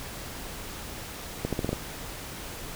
accelerating click train, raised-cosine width 2 ms, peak -14 dBFS, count 6, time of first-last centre 1.45-1.73 s, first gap 77 ms, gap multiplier 0.84, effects pink hiss -39 dBFS RMS until 2.75 s

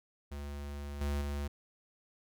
square tone with level steps, 71.7 Hz, D2, 41 cents flat, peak -40 / -32 / -35 dBFS, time 0.31-1.48 s, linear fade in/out 10 ms, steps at 1.01 / 1.21 s, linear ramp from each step 2 ms, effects none

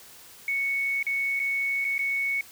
sine tone with dropouts, 2217 Hz, C#7, in tune, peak -24 dBFS, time 0.48-2.41 s, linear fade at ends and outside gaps 2 ms, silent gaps 1.028-1.066 / 1.394-1.399 / 1.845-1.849 / 1.981-1.991 s, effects white hiss -49 dBFS RMS until 2.51 s

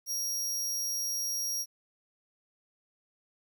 sawtooth tone, 5640 Hz, F8, 16 cents sharp, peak -28 dBFS, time 0.06-1.66 s, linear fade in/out 50 ms, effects 11-bit

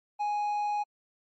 triangle tone, 830.6 Hz, G#5, in tune, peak -25 dBFS, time 0.19-0.84 s, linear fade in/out 20 ms, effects MP3 32 kbps

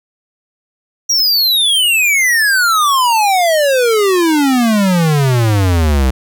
square exponential sweep, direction down, 5790 to 62.2 Hz, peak -10 dBFS, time 1.09-6.11 s, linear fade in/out 10 ms, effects none

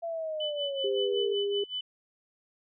sine linear sweep, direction down, 679 to 445.7 Hz, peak -31 dBFS, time 0.02-1.35 s, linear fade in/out 20 ms
sine tone with tremolo, 3000 Hz, F#7, 23 cents sharp, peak -30 dBFS, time 0.4-1.81 s, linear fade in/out 5 ms, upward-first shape sine, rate 5.3 Hz, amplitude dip 90%
sine tone with pitch glide, 400 to 404.4 Hz, G4 to G#4, +35 to -46 cents, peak -27 dBFS, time 0.84-1.64 s, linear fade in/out 5 ms, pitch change +19 cents, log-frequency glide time 0.97-1.51 s
effects none

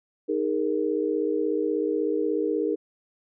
sine chord, D# suspended fourth, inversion none, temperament equal with one note detuned, 311.1 / 409.8 / 466.2 Hz, D#4 / G#4 / A#4, 0 / -23 / 0 cents, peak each -27 dBFS, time 0.28-2.76 s, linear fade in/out 20 ms, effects none

